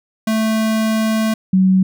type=tone pair in turn; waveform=square / sine; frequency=220 / 188.06 Hz; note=A3 / F#3; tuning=0 / +28 cents; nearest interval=minor third; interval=272 cents; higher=first; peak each=-15 / -9 dBFS; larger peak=second; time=0.27-1.34 / 1.53-1.83 s; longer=first; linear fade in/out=5 ms; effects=none